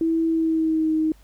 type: tone with pitch glide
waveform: sine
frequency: 326.8 to 314.2 Hz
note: E4 to D#4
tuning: -15 to +17 cents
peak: -18 dBFS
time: 0.01-1.12 s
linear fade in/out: 2 ms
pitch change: -68 cents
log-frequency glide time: 0.27-0.93 s
effects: added 50 Hz sine -49 dBFS peak until 1.23 s + pink hiss -58 dBFS RMS until 1.23 s